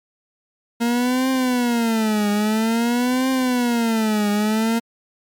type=tone with vibrato; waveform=40% pulse; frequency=232.5 Hz; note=A#3; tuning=4 cents flat; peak=-16 dBFS; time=0.8-4.8 s; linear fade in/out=20 ms; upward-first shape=triangle; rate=0.5 Hz; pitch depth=220 cents each way; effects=MP3 96 kbps